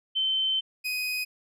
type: tone pair in turn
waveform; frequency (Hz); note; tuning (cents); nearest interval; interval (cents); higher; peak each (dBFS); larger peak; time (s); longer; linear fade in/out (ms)
sine / 30% pulse; 3084 / 2503; G7 / D#7; -29 / +10; major third; 361; first; -23 / -25; first; 0.15-0.61 / 0.84-1.25; first; 20
effects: none